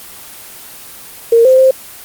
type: tone with pitch steps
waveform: sine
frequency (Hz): 462.3 / 519 / 525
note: A#4 / C5 / C5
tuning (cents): -14 / -14 / +6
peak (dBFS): -4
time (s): 1.32-1.71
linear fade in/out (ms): 5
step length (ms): 130
effects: white hiss -33 dBFS RMS until 2.04 s + Opus 24 kbps